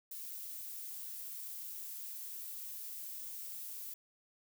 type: noise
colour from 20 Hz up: violet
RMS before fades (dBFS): -45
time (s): 0.11-3.94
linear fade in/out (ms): 5
effects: none